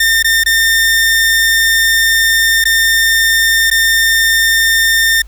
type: tone with dropouts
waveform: sawtooth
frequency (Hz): 1811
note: A6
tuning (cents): +49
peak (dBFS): -5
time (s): 0-5.22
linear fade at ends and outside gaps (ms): 5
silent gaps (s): 0.227-0.244 / 0.437-0.46 / 2.641-2.653 / 3.702-3.712
effects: added 50 Hz sine -30 dBFS peak until 5.27 s + pink hiss -49 dBFS RMS until 5.27 s